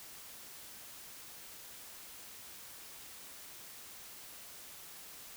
silence, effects white hiss -51 dBFS RMS until 5.36 s

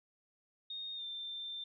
sine tone with pitch glide, 3700 to 3576 Hz, A#7 to A7, -14 to +27 cents, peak -40 dBFS, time 0.7-1.64 s, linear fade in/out 5 ms, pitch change -59 cents, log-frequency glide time 0.95-1.04 s, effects none

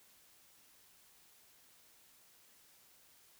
silence, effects white hiss -65 dBFS RMS until 3.39 s

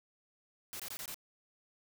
white noise bursts, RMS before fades -43 dBFS, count 5, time 0.73-1.144 s, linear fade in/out 0 ms, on 66 ms, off 21 ms, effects none

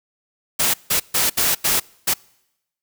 white noise bursts at uneven times, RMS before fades -18 dBFS, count 6, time 0.59-0.74 / 0.9-1 / 1.14-1.3 / 1.37-1.55 / 1.64-1.8 / 2.07-2.14 s, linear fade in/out 10 ms, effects noise-tail reverb RT60 0.9 s tail -26 dB re dry

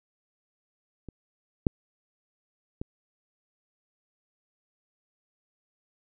clicks, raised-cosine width 3 ms, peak -27 / -8 / -20 dBFS, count 3, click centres 1.087 / 1.668 / 2.815 s, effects none

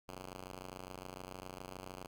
5% pulse ring-modulated tone, 92.5 Hz, F#2, in tune, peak -32 dBFS, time 0.08-2.07 s, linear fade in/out 5 ms, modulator 32.7 Hz, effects none

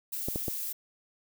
violet noise, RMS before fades -35 dBFS, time 0.12-0.73 s, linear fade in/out 10 ms
clicks, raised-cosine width 2 ms, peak -19 dBFS, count 3, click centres 0.285 / 0.359 / 0.482 s
effects none

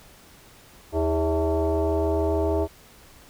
sine tone with frequency modulation, 164.81 Hz, E3, in tune, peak -20 dBFS, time 0.92-2.68 s, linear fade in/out 50 ms, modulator 243 Hz, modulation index 2.4, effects pink hiss -51 dBFS RMS until 3.29 s

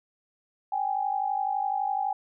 sine tone pair together, 778.7 / 830.6 Hz, G5 / G#5, -12 / 0 cents, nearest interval minor second, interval 112 cents, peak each -28 dBFS, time 0.72-2.13 s, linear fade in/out 5 ms, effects none

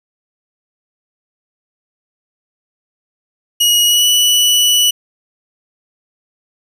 sawtooth tone with pitch glide, 2898 to 2955 Hz, F#7 to F#7, -37 to -3 cents, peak -6 dBFS, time 3.6-4.91 s, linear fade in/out 10 ms, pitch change +34 cents, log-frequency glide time 3.86-4.06 s, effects none

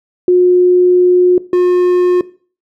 sine / triangle tone pair in turn, 360.2 / 358.9 Hz, F#4 / F4, -46 / +47 cents, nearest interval unison, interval 7 cents, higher first, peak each -5 dBFS, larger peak neither, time 0.28-1.38 / 1.53-2.21 s, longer first, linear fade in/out 2 ms, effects noise-tail reverb RT60 0.4 s tail -18 dB re dry

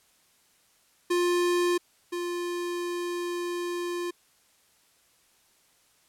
square tone pair in turn, 352 / 350.1 Hz, F4 / F4, +14 / +4 cents, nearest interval unison, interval 10 cents, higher first, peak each -23 / -30 dBFS, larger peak first, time 1.1-1.78 / 2.12-4.11 s, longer second, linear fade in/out 10 ms, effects white hiss -64 dBFS RMS until 6.08 s + low-pass 12000 Hz 12 dB/octave

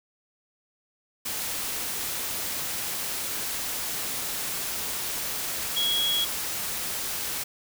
sine tone in noise, 3322 Hz, G#7, in tune, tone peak -23 dBFS, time 5.76-6.25 s, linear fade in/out 10 ms, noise white, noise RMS -31 dBFS, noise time 1.25-7.44 s, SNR +5 dB, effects none

